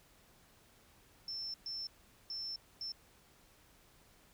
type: tone bursts at uneven times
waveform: sine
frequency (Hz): 5350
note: E8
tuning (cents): +25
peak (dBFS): -39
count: 4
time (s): 1.28-1.54 / 1.66-1.87 / 2.3-2.56 / 2.81-2.92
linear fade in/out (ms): 2
effects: pink hiss -65 dBFS RMS until 4.33 s